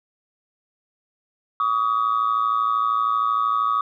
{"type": "tone pair together", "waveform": "sine", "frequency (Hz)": [1141, 1253.9], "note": ["C#6", "D#6"], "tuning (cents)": [50, 13], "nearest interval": "major second", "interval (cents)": 163, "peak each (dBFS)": -20, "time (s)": [1.6, 3.81], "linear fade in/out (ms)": 2, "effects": ["tanh soft clip ceiling -13 dBFS"]}